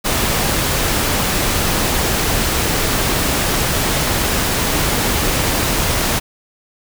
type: noise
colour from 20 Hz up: pink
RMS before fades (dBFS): -17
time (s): 0.04-6.2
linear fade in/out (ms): 20
effects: none